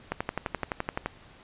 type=click train; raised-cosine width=0.5 ms; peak=-13 dBFS; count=12; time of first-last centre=0.12-1.06 s; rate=11.7 Hz; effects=pink hiss -53 dBFS RMS until 1.43 s + resampled to 8000 Hz